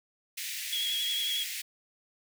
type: high-pass noise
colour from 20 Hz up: pink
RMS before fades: -37 dBFS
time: 0.37-1.62 s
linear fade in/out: 10 ms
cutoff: 1900 Hz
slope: 48 dB/octave
type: tone with vibrato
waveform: sine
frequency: 3322 Hz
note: G#7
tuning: in tune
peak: -29 dBFS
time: 0.72-1.44 s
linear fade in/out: 10 ms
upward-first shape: sine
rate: 11 Hz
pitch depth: 27 cents each way
effects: none